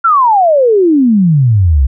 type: exponential sweep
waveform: sine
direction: down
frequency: 1400 to 62 Hz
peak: -5 dBFS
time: 0.04-1.87 s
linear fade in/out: 10 ms
effects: none